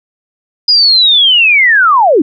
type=linear sweep; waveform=sine; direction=down; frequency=4978 to 260 Hz; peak=-4 dBFS; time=0.68-2.22 s; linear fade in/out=5 ms; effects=none